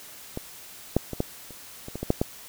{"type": "clicks", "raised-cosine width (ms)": 2, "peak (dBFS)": [-17, -6, -18, -10, -30, -23, -19, -16, -6, -9], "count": 10, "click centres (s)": [0.374, 0.966, 1.133, 1.204, 1.507, 1.884, 1.956, 2.03, 2.104, 2.215], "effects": ["white hiss -45 dBFS RMS until 2.48 s"]}